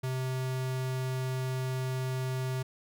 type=tone; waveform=square; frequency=129.7 Hz; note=C3; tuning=15 cents flat; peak=-31 dBFS; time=0.03-2.63 s; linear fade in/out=10 ms; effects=none